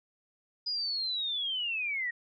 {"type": "linear sweep", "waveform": "sine", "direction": "down", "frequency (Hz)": [4978, 1864.7], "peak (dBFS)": -30, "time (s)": [0.66, 2.11], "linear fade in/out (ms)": 10, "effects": []}